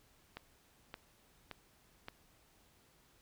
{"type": "click train", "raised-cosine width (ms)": 0.3, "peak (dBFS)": -28, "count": 4, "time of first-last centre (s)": [0.37, 2.084], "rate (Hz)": 1.75, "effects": ["pink hiss -68 dBFS RMS until 3.21 s"]}